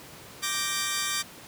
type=chord; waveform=10% pulse; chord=G minor; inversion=second; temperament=equal; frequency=1174.7 / 1568 / 1864.7 Hz; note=D6 / G6 / Bb6; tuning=0 / 0 / 0 cents; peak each=-22 / -24 / -23 dBFS; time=0.42-1.23 s; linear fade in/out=20 ms; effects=pink hiss -46 dBFS RMS until 1.47 s + high-pass 100 Hz 12 dB/octave